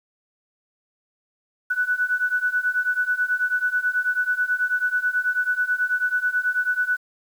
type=beating tone pair; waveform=sine; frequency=1480 / 1489.2 Hz; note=F#6 / F#6; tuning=0 / +11 cents; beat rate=9.2 Hz; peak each=-24 / -22 dBFS; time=1.7-6.97 s; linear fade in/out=10 ms; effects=8-bit